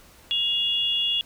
sine tone pair together, 2833 / 3369 Hz, F7 / G#7, +24 / +24 cents, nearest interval minor third, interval 300 cents, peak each -24 dBFS, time 0.31-1.21 s, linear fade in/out 0 ms, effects pink hiss -52 dBFS RMS until 1.25 s

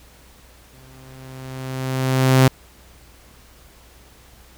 sawtooth tone with exponential growth, 130.81 Hz, C3, in tune, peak -5 dBFS, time 0.73-2.48 s, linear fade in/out 5 ms, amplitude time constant 380 ms, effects added 60 Hz sine -50 dBFS peak until 4.57 s + pink hiss -50 dBFS RMS until 4.57 s

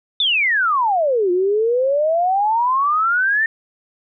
sine exponential two-way sweep, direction down then up, 3626 to 349.2 to 1826 Hz, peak -14 dBFS, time 0.2-3.46 s, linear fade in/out 2 ms, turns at 1.31 s, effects none

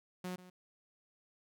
sawtooth tone with echo, 181.9 Hz, F#3, 29 cents flat, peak -35 dBFS, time 0.24-0.36 s, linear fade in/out 5 ms, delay 140 ms, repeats 1, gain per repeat -15 dB, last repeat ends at 0.5 s, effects none

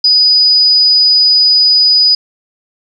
sine tone, 4960 Hz, D#8, 6 cents flat, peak -5 dBFS, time 0.04-2.15 s, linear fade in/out 5 ms, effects none

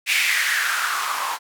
blue noise with band-pass filter sweep, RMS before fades -22 dBFS, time 0.06-1.39 s, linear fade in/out 50 ms, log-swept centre 2400 to 930 Hz, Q 4.5, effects none

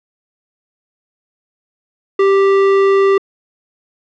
square tone, 392 Hz, G4, in tune, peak -9 dBFS, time 2.19-3.18 s, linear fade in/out 5 ms, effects low-pass 2000 Hz 12 dB/octave

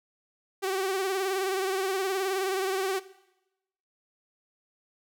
sawtooth tone with vibrato, 382.4 Hz, G4, 43 cents flat, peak -23 dBFS, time 0.62-3 s, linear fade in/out 20 ms, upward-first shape sine, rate 19 Hz, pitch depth 56 cents each way, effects noise-tail reverb RT60 0.9 s tail -17 dB re dry

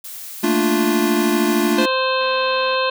blue noise, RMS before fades -33 dBFS, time 0.04-1.73 s, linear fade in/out 5 ms
square chord, Bb major seventh, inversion third, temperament equal, 220 / 233.1 / 293.7 / 349.2 Hz, A3 / Bb3 / D4 / F4, 0 / 0 / 0 / 0 cents, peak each -21 / -26 / -21 / -20 dBFS, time 0.43-1.86 s, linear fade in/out 10 ms
harmonic tone, 521 Hz, C5, 7 cents flat, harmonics 1 / 2 / 3 / 5 / 6 / 7 / 8, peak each -20 / -21 / -26 / -25 / -30 / -30 / -28 dBFS, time 1.78-2.9 s, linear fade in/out 5 ms
click train, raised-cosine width 0.3 ms, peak -26 dBFS, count 133, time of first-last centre 2.21-2.749 s, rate 245 Hz
effects none

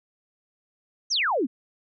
sine exponential sweep, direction down, 6645 to 220 Hz, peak -21 dBFS, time 1.1-1.47 s, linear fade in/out 20 ms, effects none

